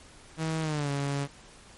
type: tone with pitch glide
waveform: sawtooth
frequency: 160 to 140.91 Hz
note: D#3 to C#3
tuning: +49 to +29 cents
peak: -24 dBFS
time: 0.37-1.28 s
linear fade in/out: 50 ms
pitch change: -220 cents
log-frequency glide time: 0.61-0.9 s
effects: pink hiss -52 dBFS RMS until 1.77 s + MP3 48 kbps